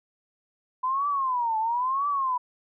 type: tone with vibrato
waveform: sine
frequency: 1006 Hz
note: B5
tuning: 32 cents sharp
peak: -23 dBFS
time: 0.83-2.38 s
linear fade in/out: 10 ms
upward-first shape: triangle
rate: 1 Hz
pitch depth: 260 cents each way
effects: none